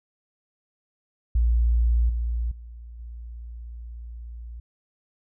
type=tone with level steps; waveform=sine; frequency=58.27 Hz; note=A#1; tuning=in tune; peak=-17 / -23 / -38 / -35 dBFS; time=1.35-4.6 s; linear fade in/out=5 ms; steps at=2.09 / 2.51 / 2.99 s; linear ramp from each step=5 ms; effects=none